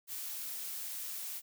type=noise; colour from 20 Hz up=blue; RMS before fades=-41 dBFS; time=0.07-1.42 s; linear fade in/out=50 ms; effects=none